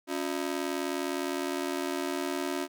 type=ring-modulated tone; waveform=sawtooth; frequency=318.9 Hz; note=D#4; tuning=43 cents sharp; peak=-23 dBFS; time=0.07-2.68 s; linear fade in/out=50 ms; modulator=39.8 Hz; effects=none